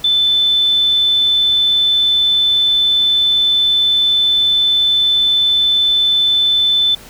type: tone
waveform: sine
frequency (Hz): 3520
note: A7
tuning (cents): 0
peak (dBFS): -10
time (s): 0.04-6.95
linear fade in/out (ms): 5
effects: pink hiss -38 dBFS RMS until 7.09 s

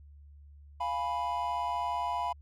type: chord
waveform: triangle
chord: F diminished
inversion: none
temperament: equal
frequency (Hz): 698.5 / 830.6 / 987.8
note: F5 / Ab5 / Cb6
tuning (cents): 0 / 0 / 0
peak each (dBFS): -34 / -35 / -30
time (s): 0.8-2.33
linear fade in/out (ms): 10
effects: added 72 Hz sine -50 dBFS peak until 2.41 s

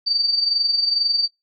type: tone with amplitude modulation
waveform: sine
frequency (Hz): 4619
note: D8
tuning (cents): -30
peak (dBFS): -14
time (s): 0.06-1.28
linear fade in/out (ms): 20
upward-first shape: sine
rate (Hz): 22.2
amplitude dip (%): 60
effects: noise-tail reverb RT60 0.2 s tail -26 dB re dry

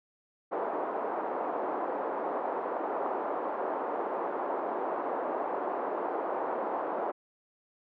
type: band-pass noise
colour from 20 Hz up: white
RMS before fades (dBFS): -33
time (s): 0.51-7.12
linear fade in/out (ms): 20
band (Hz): 320 to 970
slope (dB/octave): 24
effects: none

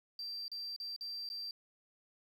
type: tone with dropouts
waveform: sine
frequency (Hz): 4699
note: D8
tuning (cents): 0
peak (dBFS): -38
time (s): 0.19-1.51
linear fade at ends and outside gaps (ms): 2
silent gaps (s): 0.481-0.516 / 0.763-0.8 / 0.963-1.009 / 1.29-1.3
effects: tanh soft clip ceiling -37 dBFS + 11-bit

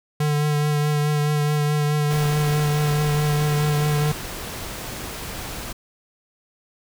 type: tone with vibrato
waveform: square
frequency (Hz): 148.7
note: D3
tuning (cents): +22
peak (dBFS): -19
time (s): 0.2-4.12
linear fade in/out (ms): 5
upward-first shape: triangle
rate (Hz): 4.7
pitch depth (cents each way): 22
type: noise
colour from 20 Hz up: pink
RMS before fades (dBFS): -32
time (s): 2.1-5.73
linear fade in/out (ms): 10
effects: none

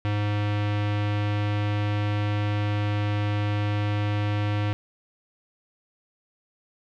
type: tone with low-pass filter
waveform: square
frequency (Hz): 103.83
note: G#2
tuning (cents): 0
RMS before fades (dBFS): -25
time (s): 0.05-4.73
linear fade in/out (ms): 0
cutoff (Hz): 2900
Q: 1.5
effects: none

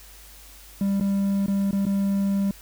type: tone with dropouts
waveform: triangle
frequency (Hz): 197.7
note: G3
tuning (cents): +15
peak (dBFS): -18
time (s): 0.81-2.51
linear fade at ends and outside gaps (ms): 2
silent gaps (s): 1-1.009 / 1.462-1.481 / 1.71-1.729 / 1.854-1.865
effects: added 50 Hz sine -48 dBFS peak until 2.61 s + white hiss -48 dBFS RMS until 2.61 s

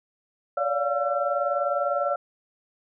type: tone cluster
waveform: sine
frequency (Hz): 564 / 584 / 703 / 1349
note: C#5 / D5 / F5 / E6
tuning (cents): +30 / -10 / +11 / +40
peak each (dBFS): -28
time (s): 0.57-2.16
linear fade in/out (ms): 5
effects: none

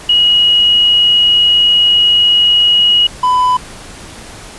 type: tone pair in turn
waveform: sine / triangle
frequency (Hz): 2900 / 1000.7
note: F#7 / B5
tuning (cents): -35 / +23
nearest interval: octave + tritone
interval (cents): 1842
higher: first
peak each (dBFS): -6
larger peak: neither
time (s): 0.09-3.07 / 3.23-3.57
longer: first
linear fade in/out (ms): 5
effects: pink hiss -32 dBFS RMS until 4.58 s + resampled to 24000 Hz

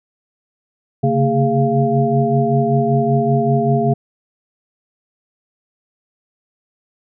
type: tone cluster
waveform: sine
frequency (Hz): 134.9 / 140.1 / 227.6 / 410.9 / 692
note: C#3 / C#3 / A#3 / G#4 / F5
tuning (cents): -47 / +19 / -41 / -18 / -16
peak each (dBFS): -19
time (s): 1.03-3.94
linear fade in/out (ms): 10
effects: none

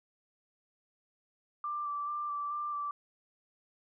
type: tone with vibrato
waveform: sine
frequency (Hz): 1174.7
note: D6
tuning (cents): 0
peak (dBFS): -33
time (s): 1.64-2.91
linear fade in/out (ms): 2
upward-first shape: square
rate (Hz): 2.3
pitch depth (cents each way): 15
effects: none

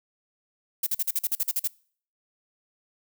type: noise bursts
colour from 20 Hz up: violet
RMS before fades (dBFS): -25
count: 11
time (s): 0.83-1.676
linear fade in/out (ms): 5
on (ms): 36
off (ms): 45
effects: noise-tail reverb RT60 0.5 s tail -24 dB re dry

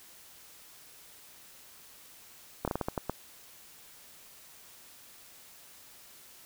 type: slowing click train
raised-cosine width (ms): 1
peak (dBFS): -16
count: 8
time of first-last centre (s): 2.65-3.096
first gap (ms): 27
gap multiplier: 1.28
effects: white hiss -54 dBFS RMS until 6.45 s

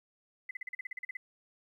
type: tone bursts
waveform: sine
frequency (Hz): 2018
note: B6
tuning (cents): +37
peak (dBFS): -36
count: 12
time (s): 0.49-1.17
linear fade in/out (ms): 5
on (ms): 20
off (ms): 40
effects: 12-bit

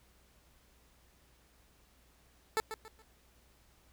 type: tone with echo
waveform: 15% pulse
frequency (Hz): 440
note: A4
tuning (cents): 0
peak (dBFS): -22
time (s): 2.57-2.6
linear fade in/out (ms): 0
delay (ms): 140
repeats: 3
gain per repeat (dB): -10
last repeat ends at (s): 3.02
effects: added 60 Hz sine -67 dBFS peak until 3.92 s + pink hiss -67 dBFS RMS until 3.92 s

